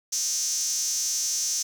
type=tone with high-pass filter; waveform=sawtooth; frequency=311.1 Hz; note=D#4; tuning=in tune; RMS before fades=-27 dBFS; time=0.12-1.63 s; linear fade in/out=10 ms; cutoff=6000 Hz; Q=7.4; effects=none